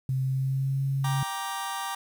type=tone with pitch glide; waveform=sine; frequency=131.7 to 136.5 Hz; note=C3 to C#3; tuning=+12 to -26 cents; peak=-24 dBFS; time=0.09-1.23 s; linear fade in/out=2 ms; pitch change=+62 cents; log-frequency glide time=0.22-0.84 s
type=chord; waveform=sawtooth; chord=G minor; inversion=none; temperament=just; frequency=784 / 940.8 / 1176 Hz; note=G5 / Bb5 / D6; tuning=0 / +16 / +2 cents; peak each=-31 dBFS; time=1.04-1.95 s; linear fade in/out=5 ms
effects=9-bit